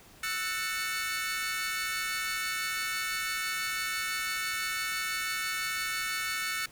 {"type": "chord", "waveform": "sawtooth", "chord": "F# minor seventh", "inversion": "third", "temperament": "equal with one note detuned", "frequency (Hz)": [1318.5, 1480, 1791.8, 2217], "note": ["E6", "F#6", "A6", "C#7"], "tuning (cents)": [0, 0, 31, 0], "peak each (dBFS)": [-34, -34, -34, -31], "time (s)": [0.23, 6.66], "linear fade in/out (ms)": 5, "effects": ["pink hiss -55 dBFS RMS until 6.71 s"]}